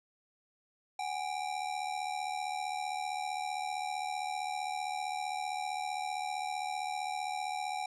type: ring-modulated tone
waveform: square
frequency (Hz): 784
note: G5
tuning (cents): 0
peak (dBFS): -32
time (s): 0.99-7.86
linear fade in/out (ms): 2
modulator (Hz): 37.7
effects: resampled to 22050 Hz